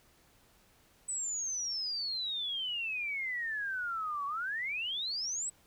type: exponential two-way sweep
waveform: sine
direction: down then up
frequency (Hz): 8130 to 1108.7 to 8130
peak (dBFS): -33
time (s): 1.08-5.5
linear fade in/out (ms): 10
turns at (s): 4.26
effects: pink hiss -65 dBFS RMS until 5.66 s